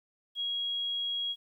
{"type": "tone", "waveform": "sine", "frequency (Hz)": 3300, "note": "G#7", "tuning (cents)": -12, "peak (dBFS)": -30, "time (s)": [0.35, 1.36], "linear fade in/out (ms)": 50, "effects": ["11-bit"]}